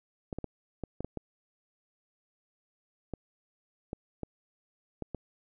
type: clicks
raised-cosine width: 2 ms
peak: -22 dBFS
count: 12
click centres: 0.328 / 0.386 / 0.443 / 0.837 / 1.006 / 1.046 / 1.173 / 3.137 / 3.931 / 4.233 / 5.023 / 5.147 s
effects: none